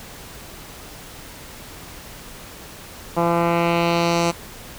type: tone with low-pass filter sweep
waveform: 10% pulse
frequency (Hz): 170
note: F3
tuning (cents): -46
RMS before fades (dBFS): -19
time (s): 3.16-4.32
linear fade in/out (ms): 20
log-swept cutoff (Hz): 1100 to 7500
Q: 1.3
effects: pink hiss -39 dBFS RMS until 4.78 s